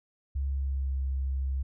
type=tone with pitch glide; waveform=sine; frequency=68.6 to 66.84 Hz; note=C#2 to C2; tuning=-17 to +38 cents; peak=-27 dBFS; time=0.35-1.63 s; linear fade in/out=10 ms; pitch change=-45 cents; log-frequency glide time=0.46-0.97 s; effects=none